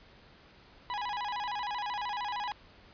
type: tone with vibrato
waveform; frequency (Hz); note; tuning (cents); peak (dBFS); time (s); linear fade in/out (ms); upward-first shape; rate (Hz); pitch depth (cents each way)
40% pulse; 904; A5; +47; -32; 0.9-2.52; 0; square; 13; 150
effects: pink hiss -57 dBFS RMS until 2.93 s + resampled to 11025 Hz